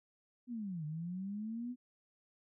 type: linear two-way sweep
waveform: sine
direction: down then up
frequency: 252.3 to 148.5 to 252.3 Hz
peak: -38 dBFS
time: 0.47-1.76 s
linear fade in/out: 50 ms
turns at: 0.85 s
effects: none